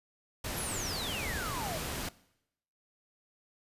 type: noise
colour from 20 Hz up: pink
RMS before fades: -37 dBFS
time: 0.44-2.09 s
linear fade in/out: 5 ms
type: exponential sweep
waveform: sine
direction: down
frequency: 11980 to 587.3 Hz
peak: -37 dBFS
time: 0.56-1.79 s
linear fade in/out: 20 ms
effects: noise-tail reverb RT60 0.8 s tail -20 dB re dry + resampled to 32000 Hz